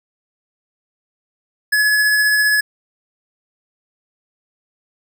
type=tone with tremolo; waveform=square; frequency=1700 Hz; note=G#6; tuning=40 cents sharp; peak=-12 dBFS; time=1.72-2.61 s; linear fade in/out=10 ms; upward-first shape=triangle; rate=15 Hz; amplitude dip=25%; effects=none